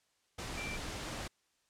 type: tone in noise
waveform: sine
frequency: 2349 Hz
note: D7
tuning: in tune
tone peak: -41 dBFS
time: 0.57-0.77 s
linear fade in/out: 10 ms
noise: pink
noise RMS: -41 dBFS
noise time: 0.38-1.28 s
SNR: -3 dB
effects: white hiss -75 dBFS RMS until 1.69 s + low-pass 8000 Hz 12 dB/octave